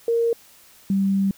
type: tone pair in turn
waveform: sine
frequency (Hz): 464.5 / 195.3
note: A#4 / G3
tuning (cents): -6 / -6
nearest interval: octave + minor third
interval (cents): 1500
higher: first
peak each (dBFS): -17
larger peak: neither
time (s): 0.08-0.33 / 0.9-1.31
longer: second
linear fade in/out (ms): 2
effects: white hiss -51 dBFS RMS until 1.37 s